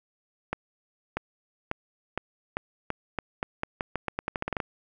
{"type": "accelerating click train", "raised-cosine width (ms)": 0.5, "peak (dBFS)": -13, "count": 20, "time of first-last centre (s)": [0.53, 4.602], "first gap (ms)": 640, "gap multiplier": 0.85, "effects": []}